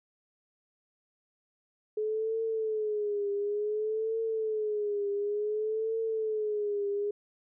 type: tone with vibrato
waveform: sine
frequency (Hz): 426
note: G#4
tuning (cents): +44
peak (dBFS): -28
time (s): 1.97-7.11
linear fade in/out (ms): 5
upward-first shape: triangle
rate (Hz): 0.56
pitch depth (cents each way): 100
effects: none